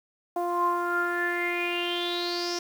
sawtooth tone with low-pass filter sweep, 349.2 Hz, F4, in tune, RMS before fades -28 dBFS, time 0.36-2.59 s, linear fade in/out 5 ms, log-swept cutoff 820 to 5600 Hz, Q 9.5, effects 8-bit

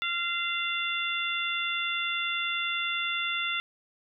harmonic tone with a mistuned harmonic, 690 Hz, F5, 21 cents flat, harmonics 2 / 3 / 4 / 5, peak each -33 / -33 / -33 / -33 dBFS, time 0.02-3.6 s, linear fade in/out 0 ms, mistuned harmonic 5, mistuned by +20 cents, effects none

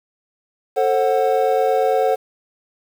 triangle chord, F# diminished, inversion first, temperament just, 444 / 532.8 / 740 Hz, A4 / C5 / F#5, +16 / +31 / 0 cents, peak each -17 dBFS, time 0.76-2.16 s, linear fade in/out 20 ms, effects 7-bit

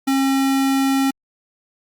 square tone, 270 Hz, C#4, 45 cents flat, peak -16 dBFS, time 0.07-1.11 s, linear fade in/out 10 ms, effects Opus 48 kbps

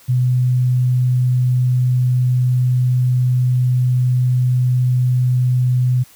sine tone, 125.6 Hz, B2, 30 cents sharp, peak -12 dBFS, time 0.08-6.04 s, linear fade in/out 20 ms, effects white hiss -47 dBFS RMS until 6.15 s

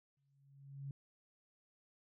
sine tone with exponential growth, 138.59 Hz, C#3, in tune, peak -40 dBFS, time 0.17-0.91 s, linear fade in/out 2 ms, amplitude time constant 160 ms, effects none

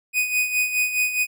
45% pulse tone with tremolo, 2489 Hz, D#7, in tune, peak -17 dBFS, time 0.13-1.27 s, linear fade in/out 50 ms, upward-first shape sine, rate 4.8 Hz, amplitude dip 65%, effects none

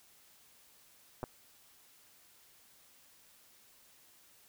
clicks, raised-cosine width 1 ms, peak -24 dBFS, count 2, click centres 1.231 / 1.239 s, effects white hiss -63 dBFS RMS until 4.48 s

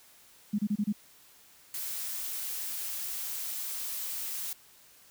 sine tone bursts, 207.7 Hz, G#3, in tune, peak -25 dBFS, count 5, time 0.53-0.927 s, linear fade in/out 10 ms, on 57 ms, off 28 ms
blue noise, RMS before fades -36 dBFS, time 1.74-4.53 s, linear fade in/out 2 ms
effects white hiss -58 dBFS RMS until 5.1 s

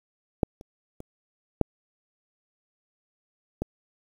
clicks, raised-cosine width 2 ms, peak -7 / -30 / -26 / -6 / -14 dBFS, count 5, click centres 0.432 / 0.611 / 1.004 / 1.613 / 3.62 s, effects 8-bit

